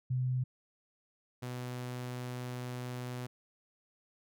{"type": "tone pair in turn", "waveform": ["sine", "sawtooth"], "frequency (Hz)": [127.3, 124.46], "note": ["C3", "B2"], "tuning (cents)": [-47, 14], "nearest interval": "unison", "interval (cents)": 39, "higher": "first", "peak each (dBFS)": [-29, -34], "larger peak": "first", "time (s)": [[0.1, 0.44], [1.42, 3.27]], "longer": "second", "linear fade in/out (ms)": 10, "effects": []}